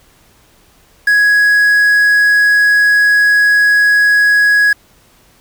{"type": "tone with quantisation", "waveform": "triangle", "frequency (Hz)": 1668, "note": "G#6", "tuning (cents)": 7, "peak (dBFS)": -5, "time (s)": [1.07, 4.73], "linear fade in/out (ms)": 5, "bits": 5, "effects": ["pink hiss -49 dBFS RMS until 5.4 s"]}